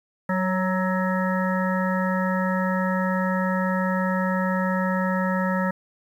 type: harmonic tone with a mistuned harmonic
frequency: 187.1 Hz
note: F#3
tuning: 20 cents sharp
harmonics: 1 / 3 / 5 / 7 / 9 / 10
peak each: -23 / -28 / -30 / -31 / -33 / -33 dBFS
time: 0.29-5.71 s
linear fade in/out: 5 ms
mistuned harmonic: 3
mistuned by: -29 cents
effects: 9-bit